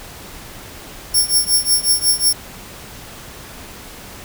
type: tone with tremolo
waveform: 15% pulse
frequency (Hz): 5470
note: F8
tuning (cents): -37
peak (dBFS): -4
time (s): 1.14-2.33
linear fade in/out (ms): 5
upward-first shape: triangle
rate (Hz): 5.5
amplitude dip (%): 95
effects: pink hiss -36 dBFS RMS until 4.24 s